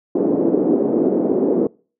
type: band-pass noise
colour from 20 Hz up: white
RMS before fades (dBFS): -17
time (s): 0.15-1.67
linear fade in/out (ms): 5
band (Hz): 240 to 410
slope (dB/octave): 24
effects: noise-tail reverb RT60 0.4 s tail -25 dB re dry

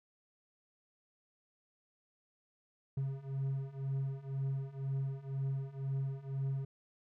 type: beating tone pair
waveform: triangle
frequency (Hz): 134.6 / 136.6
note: C3 / C#3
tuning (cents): +49 / -25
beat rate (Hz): 2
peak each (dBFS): -37 / -35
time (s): 2.97-6.65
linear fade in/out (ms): 5
effects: none

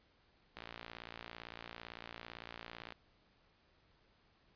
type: click train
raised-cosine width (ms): 0.3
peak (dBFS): -30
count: 137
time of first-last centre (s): 0.57-2.923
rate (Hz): 57.8
effects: pink hiss -71 dBFS RMS until 4.55 s + resampled to 11025 Hz

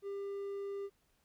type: tone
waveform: triangle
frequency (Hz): 398.5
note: G4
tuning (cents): +28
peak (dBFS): -36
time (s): 0.02-0.9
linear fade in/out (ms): 50
effects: pink hiss -75 dBFS RMS until 1.24 s

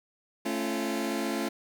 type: chord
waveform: sawtooth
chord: A augmented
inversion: none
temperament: just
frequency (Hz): 220 / 275 / 343.8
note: A3 / C#4 / E#4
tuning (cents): 0 / -14 / -27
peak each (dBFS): -29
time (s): 0.45-1.49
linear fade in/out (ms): 10
effects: 10-bit

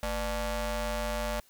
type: ring-modulated tone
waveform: sawtooth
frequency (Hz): 273.9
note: C#4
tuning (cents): -21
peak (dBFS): -23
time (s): 0.03-1.4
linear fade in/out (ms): 0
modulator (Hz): 324
effects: white hiss -62 dBFS RMS until 1.49 s

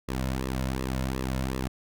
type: tone with flanger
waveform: sawtooth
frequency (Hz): 65.1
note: C2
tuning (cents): -8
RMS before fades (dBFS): -30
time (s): 0.08-1.68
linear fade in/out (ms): 10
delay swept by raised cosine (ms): 1.3 to 2.6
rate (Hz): 2.7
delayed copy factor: -0.75
effects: none

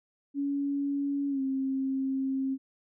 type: tone with pitch glide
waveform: sine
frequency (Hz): 281.6 to 267.3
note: C#4 to C4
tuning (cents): +27 to +37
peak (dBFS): -27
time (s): 0.34-2.58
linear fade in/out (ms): 50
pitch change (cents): -90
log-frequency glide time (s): 1.29-1.41
effects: none

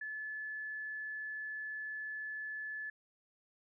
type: tone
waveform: sine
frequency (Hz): 1727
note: A6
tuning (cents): -33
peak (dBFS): -39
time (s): 0.01-2.9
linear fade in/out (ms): 5
effects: none

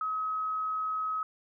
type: tone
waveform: sine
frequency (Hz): 1275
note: D#6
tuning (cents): +42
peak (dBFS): -29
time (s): 0.01-1.23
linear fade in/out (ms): 2
effects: none

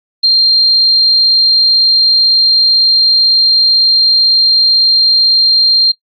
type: tone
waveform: sine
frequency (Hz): 4186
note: C8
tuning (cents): 0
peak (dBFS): -5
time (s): 0.23-5.92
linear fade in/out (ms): 10
effects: noise-tail reverb RT60 0.1 s tail -18 dB re dry + AAC 64 kbps

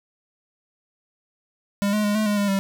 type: tone with pitch steps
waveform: square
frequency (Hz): 201.6 / 211.3 / 206.3 / 215.6 / 206.9 / 202.7 / 195.4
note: G3 / G#3 / G#3 / A3 / G#3 / G#3 / G3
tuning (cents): +49 / +30 / -11 / -35 / -6 / -42 / -5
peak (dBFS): -20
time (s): 1.82-2.59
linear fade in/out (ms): 0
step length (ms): 110
effects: none

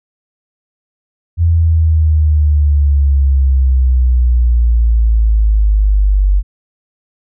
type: exponential sweep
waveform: sine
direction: down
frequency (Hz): 84.7 to 47.64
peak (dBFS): -7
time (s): 1.37-6.43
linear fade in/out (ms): 50
effects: none

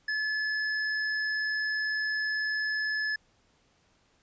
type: tone with hard clipping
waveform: sine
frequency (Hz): 1721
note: A6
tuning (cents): -39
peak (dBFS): -29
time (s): 0.08-3.16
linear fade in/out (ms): 5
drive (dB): 17
effects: pink hiss -67 dBFS RMS until 4.22 s + resampled to 16000 Hz

